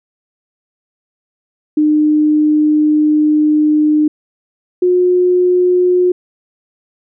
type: tone pair in turn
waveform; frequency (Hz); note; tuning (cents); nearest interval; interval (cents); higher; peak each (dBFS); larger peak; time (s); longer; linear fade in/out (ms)
sine; 303.3 / 360.7; D#4 / F#4; -44 / -44; minor third; 300; second; -8; neither; 1.77-4.08 / 4.82-6.12; first; 5
effects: none